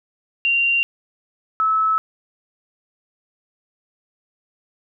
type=tone pair in turn; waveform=sine; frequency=2768 / 1300.3 Hz; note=F7 / E6; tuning=-16 / -24 cents; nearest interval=octave + minor second; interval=1308 cents; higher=first; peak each=-15 dBFS; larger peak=neither; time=0.45-0.83 / 1.6-1.98 s; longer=neither; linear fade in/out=0 ms; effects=none